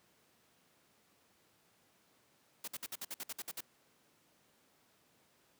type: noise bursts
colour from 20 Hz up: white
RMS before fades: -42 dBFS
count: 11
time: 2.64-3.607 s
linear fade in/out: 5 ms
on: 37 ms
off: 56 ms
effects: pink hiss -70 dBFS RMS until 5.59 s + high-pass 150 Hz 12 dB/octave